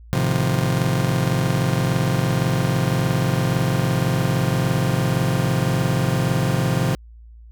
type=chord; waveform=40% pulse; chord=F dominant seventh; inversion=first; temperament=just; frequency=109.13 / 130.96 / 157.15 / 174.61 Hz; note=A2 / C3 / Eb3 / F3; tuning=-14 / +2 / +18 / 0 cents; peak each=-25 / -20 / -25 / -23 dBFS; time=0.13-6.95 s; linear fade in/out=0 ms; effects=added 57 Hz sine -40 dBFS peak until 7.51 s